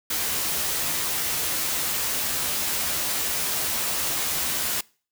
white noise with comb filter, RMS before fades -26 dBFS, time 0.1-4.81 s, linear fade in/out 5 ms, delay 13 ms, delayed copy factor +0.55, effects noise-tail reverb RT60 0.4 s tail -24 dB re dry

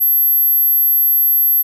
sine tone, 12220 Hz, G9, 45 cents flat, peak -10 dBFS, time 0-1.63 s, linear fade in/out 20 ms, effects none

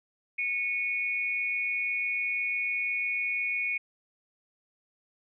sine tone pair together, 2206 / 2460 Hz, C#7 / D#7, -9 / -20 cents, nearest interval major second, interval 189 cents, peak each -30 / -30 dBFS, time 0.38-3.78 s, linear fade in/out 10 ms, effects none

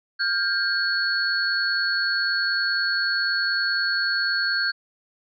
sine tone cluster, 1410 / 1588 / 4389 Hz, F6 / G6 / C#8, +16 / +22 / -18 cents, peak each -29 / -23 / -25 dBFS, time 0.19-4.72 s, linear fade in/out 20 ms, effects none

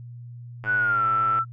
click train, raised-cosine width 0.5 ms, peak -22 dBFS, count 81, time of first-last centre 0.64-1.388 s, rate 107 Hz
sine tone with pitch glide, 1480 to 1333.9 Hz, F#6 to E6, 0 to +20 cents, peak -19 dBFS, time 0.65-1.45 s, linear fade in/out 50 ms, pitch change -180 cents, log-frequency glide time 0.76-1.05 s
effects noise-tail reverb RT60 0.1 s tail -26 dB re dry + added 120 Hz sine -37 dBFS peak until 1.52 s

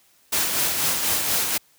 white noise with tremolo, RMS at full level -21 dBFS, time 0.32-1.58 s, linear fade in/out 10 ms, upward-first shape sine, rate 4.1 Hz, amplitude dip 40%, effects white hiss -59 dBFS RMS until 1.78 s + high-pass 60 Hz 12 dB/octave

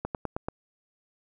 slowing click train, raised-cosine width 1 ms, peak -16 dBFS, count 5, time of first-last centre 0.05-0.485 s, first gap 98 ms, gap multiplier 1.07, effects none

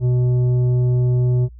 sine tone with tanh clipping, 124.3 Hz, B2, 12 cents sharp, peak -15 dBFS, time 0-1.49 s, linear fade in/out 50 ms, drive 8 dB, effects added 60 Hz sine -37 dBFS peak until 1.59 s

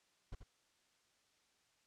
brown noise with echo, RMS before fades -44 dBFS, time 0.32-0.35 s, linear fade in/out 5 ms, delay 84 ms, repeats 1, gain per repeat -8 dB, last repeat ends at 0.434 s, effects white hiss -75 dBFS RMS until 1.86 s + low-pass 7000 Hz 12 dB/octave

